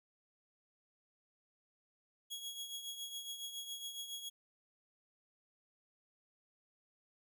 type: tone with tremolo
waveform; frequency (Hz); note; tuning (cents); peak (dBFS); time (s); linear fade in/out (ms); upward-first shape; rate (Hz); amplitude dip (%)
sawtooth; 3322; G#7; 0; -37; 2.3-4.3; 20; triangle; 7.2; 65
effects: none